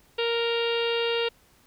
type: harmonic tone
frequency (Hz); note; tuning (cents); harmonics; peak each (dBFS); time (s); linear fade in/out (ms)
466.2; A#4; 0; 1 / 2 / 3 / 4 / 5 / 6 / 7 / 8 / 9 / 10; -25 / -36 / -36 / -39 / -38 / -31 / -38 / -36 / -45 / -45; 0.18-1.29; 10
effects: pink hiss -60 dBFS RMS until 1.66 s